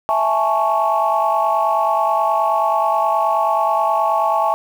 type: chord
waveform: sine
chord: A major seventh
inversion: second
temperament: equal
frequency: 659.3 / 830.6 / 880 / 1108.7 Hz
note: E5 / G#5 / A5 / C#6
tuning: 0 / 0 / 0 / 0 cents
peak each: -19 dBFS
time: 0.09-4.54 s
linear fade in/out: 0 ms
effects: tanh soft clip ceiling -6 dBFS + 7-bit